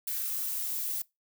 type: noise with high-pass filter sweep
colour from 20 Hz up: violet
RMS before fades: -33 dBFS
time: 0.07-1.02 s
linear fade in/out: 5 ms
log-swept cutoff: 1700 to 430 Hz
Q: 2.3
effects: noise-tail reverb RT60 0.2 s tail -22 dB re dry